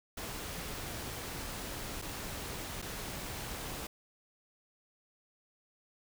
pink noise with dropouts, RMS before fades -41 dBFS, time 0.17-3.87 s, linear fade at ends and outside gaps 5 ms, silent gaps 2.017-2.021 / 2.818-2.823 s, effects none

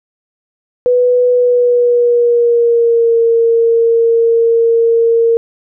sine tone with pitch glide, 493.9 to 460.8 Hz, B4 to A#4, 0 to -20 cents, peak -7 dBFS, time 0.86-5.37 s, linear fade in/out 0 ms, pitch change -120 cents, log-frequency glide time 1.3-3.18 s, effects none

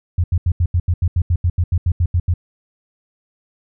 sine tone bursts, 87.3 Hz, F2, in tune, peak -12 dBFS, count 16, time 0.18-2.339 s, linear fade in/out 5 ms, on 59 ms, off 81 ms, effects none

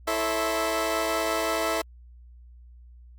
20% pulse tone cluster, 328 / 439.2 / 548 / 656 / 1046 Hz, E4 / A4 / C#5 / E5 / C6, -9 / -3 / -20 / -9 / -1 cents, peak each -27 / -26 / -29 / -25 / -31 dBFS, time 0.07-1.82 s, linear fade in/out 10 ms, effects added 60 Hz sine -46 dBFS peak until 3.18 s + Opus 48 kbps

